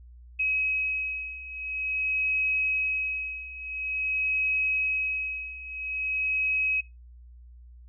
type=beating tone pair; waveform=sine; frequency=2548 / 2548.48 Hz; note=D#7 / D#7; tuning=+41 / +41 cents; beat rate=0.48 Hz; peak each=-31 / -28 dBFS; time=0.39-6.81 s; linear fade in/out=10 ms; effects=noise-tail reverb RT60 0.2 s tail -18 dB re dry + added 60 Hz sine -46 dBFS peak until 7.88 s